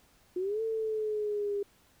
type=linear two-way sweep; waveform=sine; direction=up then down; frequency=353 to 449.8 to 401.8 Hz; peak=-29 dBFS; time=0.36-1.63 s; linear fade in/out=5 ms; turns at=0.62 s; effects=pink hiss -64 dBFS RMS until 2 s